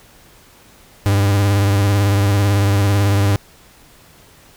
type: tone with vibrato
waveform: 45% pulse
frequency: 100.3 Hz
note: G2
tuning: 40 cents sharp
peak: -12 dBFS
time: 1.06-3.36 s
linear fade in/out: 0 ms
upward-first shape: triangle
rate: 18 Hz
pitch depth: 62 cents each way
effects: pink hiss -47 dBFS RMS until 4.56 s